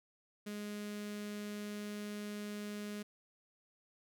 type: tone with notch filter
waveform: sawtooth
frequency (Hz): 207.7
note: G#3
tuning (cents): 0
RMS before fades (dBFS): -43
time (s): 0.46-3.03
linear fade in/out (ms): 10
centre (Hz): 880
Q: 1.3
effects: none